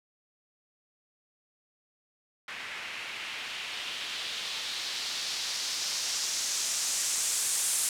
blue noise with low-pass filter sweep, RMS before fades -33 dBFS, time 2.48-7.89 s, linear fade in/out 2 ms, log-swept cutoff 2100 to 9000 Hz, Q 1.8, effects none

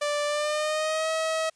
sawtooth tone with pitch glide, 587.3 to 640.5 Hz, D5 to E5, 0 to -50 cents, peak -21 dBFS, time 0.01-1.5 s, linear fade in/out 10 ms, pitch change +150 cents, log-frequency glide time 0.26-1.1 s, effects white hiss -66 dBFS RMS until 1.55 s + resampled to 22050 Hz

